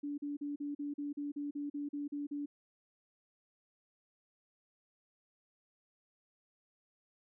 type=tone bursts; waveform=sine; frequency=289 Hz; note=D4; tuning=28 cents flat; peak=-36 dBFS; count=13; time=0.03-2.46 s; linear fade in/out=10 ms; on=150 ms; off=40 ms; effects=none